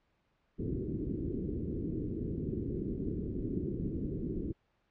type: low-pass noise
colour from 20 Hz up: white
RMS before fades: -36 dBFS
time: 0.58-4.53 s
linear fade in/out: 20 ms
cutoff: 390 Hz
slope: 48 dB/octave
effects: pink hiss -75 dBFS RMS until 4.9 s + low-pass 3000 Hz 12 dB/octave